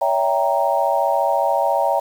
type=chord; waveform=sine; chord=C# diminished seventh; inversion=none; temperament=equal with one note detuned; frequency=565 / 659.3 / 784 / 932.3 Hz; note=C#5 / E5 / G5 / Bb5; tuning=+33 / 0 / 0 / 0 cents; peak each=-21 dBFS; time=0.01-2 s; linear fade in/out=10 ms; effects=7-bit